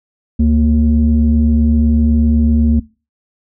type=tone pair together; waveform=sine; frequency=72.7 / 230.2 Hz; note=D2 / A#3; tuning=-17 / -22 cents; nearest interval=octave + minor sixth; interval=1995 cents; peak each=-10 dBFS; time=0.39-2.8 s; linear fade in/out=10 ms; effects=noise-tail reverb RT60 0.3 s tail -20 dB re dry + tanh soft clip ceiling -3 dBFS